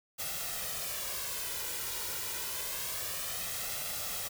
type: noise with flanger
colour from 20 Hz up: white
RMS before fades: -37 dBFS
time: 0.18-4.29 s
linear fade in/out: 20 ms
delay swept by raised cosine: 1.5 to 2.09 ms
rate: 0.27 Hz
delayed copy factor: +0.6
effects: none